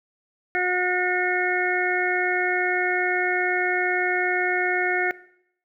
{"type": "harmonic tone", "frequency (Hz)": 362.4, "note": "F#4", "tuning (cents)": -36, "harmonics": [1, 2, 4, 5, 6], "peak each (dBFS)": [-27, -27, -27, -27, -27], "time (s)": [0.55, 5.11], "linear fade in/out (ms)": 0, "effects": ["noise-tail reverb RT60 0.7 s tail -18 dB re dry"]}